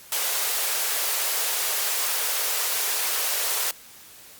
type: high-pass noise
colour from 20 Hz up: white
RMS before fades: -25 dBFS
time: 0.12-3.71 s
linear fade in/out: 2 ms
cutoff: 400 Hz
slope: 48 dB/octave
effects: white hiss -47 dBFS RMS until 4.39 s + Opus 48 kbps